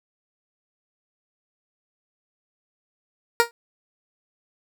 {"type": "tone with exponential decay", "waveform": "15% pulse", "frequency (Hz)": 469.2, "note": "A#4", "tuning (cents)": 11, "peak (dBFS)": -5, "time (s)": [3.4, 3.51], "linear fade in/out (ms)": 0, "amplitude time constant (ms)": 22, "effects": []}